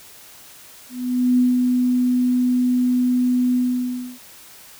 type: tone with ADSR envelope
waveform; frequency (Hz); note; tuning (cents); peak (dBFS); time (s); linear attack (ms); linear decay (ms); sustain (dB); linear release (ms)
sine; 249.2; B3; +16; -12; 0.89-4.19; 490; 170; -3; 640
effects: white hiss -44 dBFS RMS until 4.79 s